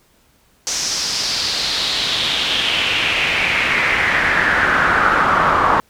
brown noise with band-pass filter sweep, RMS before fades -17 dBFS, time 0.67-5.8 s, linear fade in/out 0 ms, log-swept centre 6000 to 1100 Hz, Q 3.8, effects pink hiss -56 dBFS RMS until 5.89 s

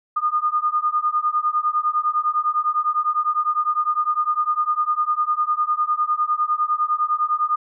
sine beating tone pair, 1217 / 1226.9 Hz, D#6 / D#6, -39 / -25 cents, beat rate 9.9 Hz, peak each -21 dBFS, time 0.16-7.56 s, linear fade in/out 10 ms, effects none

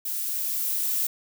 violet noise with level ramp, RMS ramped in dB -30 to -25 dBFS, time 0.05-1.07 s, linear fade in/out 5 ms, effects none

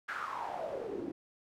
pink noise with band-pass filter sweep, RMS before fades -39 dBFS, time 0.08-1.12 s, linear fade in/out 10 ms, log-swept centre 1600 to 290 Hz, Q 6.6, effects none

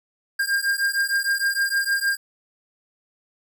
square beating tone pair, 1603 / 1609.5 Hz, G6 / G6, +38 / +45 cents, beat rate 6.5 Hz, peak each -24 dBFS, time 0.39-2.17 s, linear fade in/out 10 ms, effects none

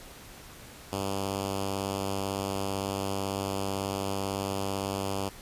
5% pulse tone with notch filter, 98 Hz, G2, in tune, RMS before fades -32 dBFS, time 0.92-5.29 s, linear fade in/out 5 ms, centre 1700 Hz, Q 1, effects pink hiss -48 dBFS RMS until 5.41 s + resampled to 32000 Hz

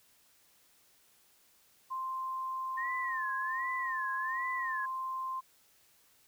sine tone, 1046.5 Hz, C6, in tune, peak -34 dBFS, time 1.9-5.41 s, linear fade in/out 20 ms
sine tone with vibrato, 1814 Hz, A#6, 48 cents flat, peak -35 dBFS, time 2.77-4.86 s, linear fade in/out 10 ms, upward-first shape sine, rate 1.3 Hz, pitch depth 160 cents each way
effects white hiss -66 dBFS RMS until 6.27 s

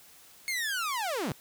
sawtooth linear sweep, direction down, 2192 to 110 Hz, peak -26 dBFS, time 0.48-1.32 s, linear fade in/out 0 ms, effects white hiss -55 dBFS RMS until 1.4 s

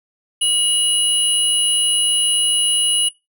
sine tone pair together, 2912 / 9795 Hz, F#7 / D#9, -28 / -28 cents, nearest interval octave + major sixth, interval 2100 cents, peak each -15 dBFS, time 0.41-3.09 s, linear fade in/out 10 ms, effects noise-tail reverb RT60 0.2 s tail -20 dB re dry + tanh soft clip ceiling -11 dBFS

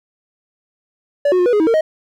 triangle tone with pitch steps, 575 / 365.4 / 357.5 / 487.3 / 417.3 / 319.6 / 457.3 / 627 Hz, D5 / F#4 / F4 / B4 / G#4 / D#4 / A#4 / D#5, -37 / -22 / +41 / -23 / +8 / +47 / -33 / +13 cents, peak -9 dBFS, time 1.25-1.81 s, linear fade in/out 5 ms, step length 70 ms, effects none

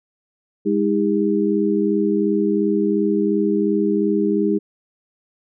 sine tone cluster, 204.8 / 319 / 401.8 Hz, G#3 / D#4 / G4, -24 / +43 / +43 cents, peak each -20 dBFS, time 0.65-4.59 s, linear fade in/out 20 ms, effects none

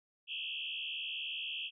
sine tone with frequency modulation, 2960 Hz, F#7, in tune, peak -37 dBFS, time 0.27-1.71 s, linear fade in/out 50 ms, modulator 76.9 Hz, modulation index 4.7, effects none

